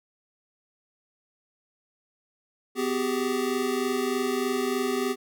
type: tone cluster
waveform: square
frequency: 252.6 / 383.2 / 406.5 Hz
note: B3 / G4 / G#4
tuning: +39 / -39 / -37 cents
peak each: -30 dBFS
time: 2.75-5.16 s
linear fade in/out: 50 ms
effects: none